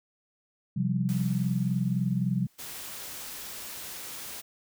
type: chord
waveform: sine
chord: C suspended fourth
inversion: none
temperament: equal with one note detuned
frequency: 130.81 / 174.61 / 194.42 Hz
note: C3 / F3 / G3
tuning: 0 / 0 / -14 cents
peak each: -29 dBFS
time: 0.76-2.47 s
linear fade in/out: 10 ms
type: noise with exponential decay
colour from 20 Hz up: white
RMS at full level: -44 dBFS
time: 1.09-3.76 s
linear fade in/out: 0 ms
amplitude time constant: 580 ms
type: noise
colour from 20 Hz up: white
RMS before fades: -40 dBFS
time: 2.58-4.42 s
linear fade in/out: 20 ms
effects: none